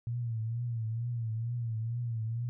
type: tone with vibrato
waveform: sine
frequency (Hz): 115.7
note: A#2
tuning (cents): -13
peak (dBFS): -31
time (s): 0.07-2.49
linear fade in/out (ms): 0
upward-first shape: triangle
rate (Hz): 2.2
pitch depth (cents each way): 94
effects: none